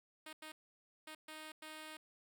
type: tone bursts at uneven times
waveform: 5% pulse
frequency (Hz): 311.1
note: D#4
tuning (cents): 0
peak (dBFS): -37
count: 5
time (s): 0.26-0.33 / 0.42-0.52 / 1.07-1.15 / 1.28-1.52 / 1.62-1.97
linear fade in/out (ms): 5
effects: none